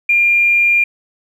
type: tone with tanh clipping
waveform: triangle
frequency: 2400 Hz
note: D7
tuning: 37 cents sharp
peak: -9 dBFS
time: 0.09-0.84 s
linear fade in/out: 5 ms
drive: 3 dB
effects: none